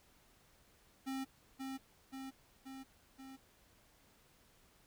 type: tone with echo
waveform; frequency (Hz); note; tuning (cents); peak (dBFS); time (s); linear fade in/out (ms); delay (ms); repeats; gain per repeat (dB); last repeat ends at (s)
square; 266.6; C4; +33; -39; 1.06-1.25; 20; 530; 4; -3; 3.37
effects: pink hiss -68 dBFS RMS until 4.86 s